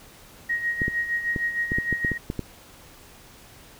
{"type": "tone with tremolo", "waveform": "sine", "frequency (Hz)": 1883, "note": "A#6", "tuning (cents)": 17, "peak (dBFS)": -21, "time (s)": [0.49, 2.18], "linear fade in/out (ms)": 10, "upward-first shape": "sine", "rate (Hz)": 6.5, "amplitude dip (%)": 65}
{"type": "clicks", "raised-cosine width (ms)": 3, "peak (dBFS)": -14, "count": 10, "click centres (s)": [0.818, 0.881, 1.362, 1.719, 1.785, 1.927, 2.048, 2.117, 2.301, 2.393]}
{"effects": ["pink hiss -49 dBFS RMS until 3.79 s"]}